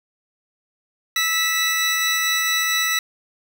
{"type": "tone pair together", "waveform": "20% pulse", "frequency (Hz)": [1310, 1962.8], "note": ["E6", "B6"], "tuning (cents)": [-11, -11], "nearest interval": "perfect fifth", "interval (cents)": 700, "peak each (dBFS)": [-20, -14], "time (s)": [1.16, 2.99], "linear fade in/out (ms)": 2, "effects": []}